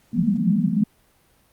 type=band-pass noise; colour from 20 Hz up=pink; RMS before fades=-20 dBFS; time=0.13-0.84 s; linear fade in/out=5 ms; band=160 to 240 Hz; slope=96 dB/octave; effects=pink hiss -60 dBFS RMS until 1.52 s + Opus 48 kbps